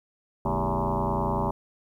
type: tone with frequency modulation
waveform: sine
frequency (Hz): 392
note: G4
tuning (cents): 0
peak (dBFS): -23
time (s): 0.45-1.51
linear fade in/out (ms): 5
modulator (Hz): 90.2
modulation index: 7.2
effects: 10-bit